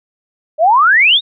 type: exponential sweep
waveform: sine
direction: up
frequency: 592 to 3846 Hz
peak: -6 dBFS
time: 0.58-1.21 s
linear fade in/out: 50 ms
effects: none